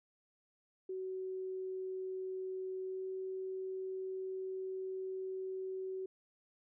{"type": "tone with pitch glide", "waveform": "sine", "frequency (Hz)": [375.5, 377.7], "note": ["F#4", "F#4"], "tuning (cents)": [26, 36], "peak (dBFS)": -38, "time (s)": [0.89, 6.06], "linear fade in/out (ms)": 5, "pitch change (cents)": 10, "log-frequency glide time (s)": [2.82, 3.07], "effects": []}